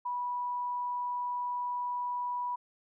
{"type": "tone", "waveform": "sine", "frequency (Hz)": 980, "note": "B5", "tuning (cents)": -14, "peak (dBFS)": -31, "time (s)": [0.05, 2.56], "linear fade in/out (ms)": 10, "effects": []}